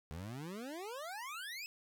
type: exponential sweep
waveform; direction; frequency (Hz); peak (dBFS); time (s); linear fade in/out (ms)
25% pulse; up; 74 to 2637; -39; 0.11-1.66; 0
effects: none